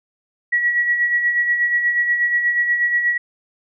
sine tone with tremolo, 1925 Hz, B6, 45 cents flat, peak -13 dBFS, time 0.52-3.18 s, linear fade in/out 10 ms, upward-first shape sine, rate 8.3 Hz, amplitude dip 50%, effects none

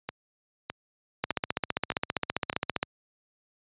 two click trains, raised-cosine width 0.3 ms, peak -10 / -16 dBFS, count 25 / 5, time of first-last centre 1.24-2.829 / 0.09-2.529 s, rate 15.1 / 1.64 Hz, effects high-pass 80 Hz 12 dB/octave + resampled to 8000 Hz

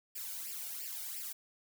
blue noise with flanger, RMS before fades -42 dBFS, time 0.15-1.33 s, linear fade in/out 10 ms, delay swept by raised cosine 0.39 to 1.39 ms, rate 2.9 Hz, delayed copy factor +0.8, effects none

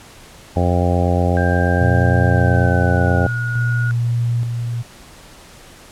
harmonic tone, 88.4 Hz, F2, 22 cents sharp, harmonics 1 / 2 / 3 / 4 / 5 / 6 / 7 / 8 / 9, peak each -16 / -21 / -24 / -27 / -26 / -24 / -25 / -27 / -25 dBFS, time 0.56-3.27 s, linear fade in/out 5 ms
sine tone with pitch glide, 1584 to 1444.2 Hz, G6 to F#6, +18 to -42 cents, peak -23 dBFS, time 1.37-3.91 s, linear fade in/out 0 ms, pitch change -160 cents, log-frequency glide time 2.27-3.24 s
sine tone with tremolo, 118.5 Hz, A#2, 29 cents sharp, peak -15 dBFS, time 1.8-4.83 s, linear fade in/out 20 ms, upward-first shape square, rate 0.57 Hz, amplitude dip 40%
effects pink hiss -42 dBFS RMS until 5.91 s + low-pass 11000 Hz 12 dB/octave

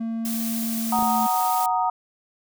triangle tone with pitch glide, 226.9 to 224.2 Hz, A#3 to A3, -47 to +33 cents, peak -23 dBFS, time 0-1.27 s, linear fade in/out 10 ms, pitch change -20 cents, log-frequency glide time 0.79-1.01 s
blue noise, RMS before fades -31 dBFS, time 0.25-1.66 s, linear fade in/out 2 ms
sine chord, D# minor, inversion first, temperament equal, 740 / 932.3 / 1244.5 Hz, F#5 / A#5 / D#6, 0 / 0 / 0 cents, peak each -23 / -23 / -27 dBFS, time 0.92-1.9 s, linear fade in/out 5 ms
clicks, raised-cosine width 2 ms, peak -23 dBFS, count 2, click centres 0.989 / 1.026 s
effects none

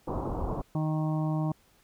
pink low-pass noise, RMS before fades -32 dBFS, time 0.07-0.62 s, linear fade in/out 10 ms, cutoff 1100 Hz, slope 48 dB/octave
harmonic tone, 155.56 Hz, D#3, in tune, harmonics 1 / 2 / 4 / 5 / 6 / 7, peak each -27 / -33 / -39 / -41 / -43 / -44 dBFS, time 0.75-1.52 s, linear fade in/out 2 ms
effects pink hiss -64 dBFS RMS until 1.83 s

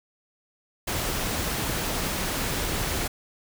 pink noise, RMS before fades -28 dBFS, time 0.87-3.08 s, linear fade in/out 10 ms, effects none

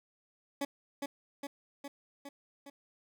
20% pulse tone with echo, 281.7 Hz, C#4, 28 cents sharp, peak -27 dBFS, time 0.61-0.65 s, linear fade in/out 5 ms, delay 410 ms, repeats 5, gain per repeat -3 dB, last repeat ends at 2.7 s, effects none

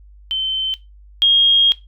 sine tone pair in turn, 3083 / 3251 Hz, G7 / G#7, -29 / -38 cents, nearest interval minor second, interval 91 cents, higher second, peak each -17 / -9 dBFS, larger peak second, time 0.31-0.74 / 1.22-1.72 s, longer second, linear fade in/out 0 ms, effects noise-tail reverb RT60 0.2 s tail -17 dB re dry + added 50 Hz sine -41 dBFS peak until 1.87 s

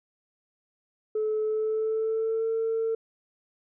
sine tone with pitch glide, 431.7 to 450 Hz, A4 to A4, -33 to +39 cents, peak -23 dBFS, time 1.15-2.95 s, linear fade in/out 5 ms, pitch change +72 cents, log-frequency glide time 1.43-2.47 s, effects tanh soft clip ceiling -21 dBFS

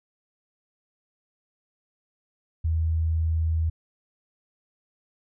sine tone, 80.8 Hz, E2, 34 cents flat, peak -21 dBFS, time 2.64-3.7 s, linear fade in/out 10 ms, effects none

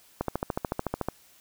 click train, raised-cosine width 1 ms, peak -13 dBFS, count 13, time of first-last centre 0.21-1.086 s, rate 13.7 Hz, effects white hiss -58 dBFS RMS until 1.4 s

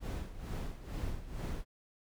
brown noise with tremolo, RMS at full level -36 dBFS, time 0-1.65 s, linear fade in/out 50 ms, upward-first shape sine, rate 2.2 Hz, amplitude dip 75%, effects none

